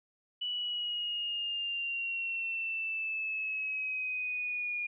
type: exponential sweep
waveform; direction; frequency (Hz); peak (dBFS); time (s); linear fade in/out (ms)
sine; down; 2960 to 2427; -32; 0.41-4.87; 10
effects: none